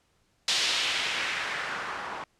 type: noise with low-pass filter sweep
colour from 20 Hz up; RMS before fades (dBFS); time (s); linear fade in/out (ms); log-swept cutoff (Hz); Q
blue; -30; 0.48-2.24; 2; 4300 to 1000; 1.5
effects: pink hiss -69 dBFS RMS until 2.39 s + low-pass 9000 Hz 12 dB/octave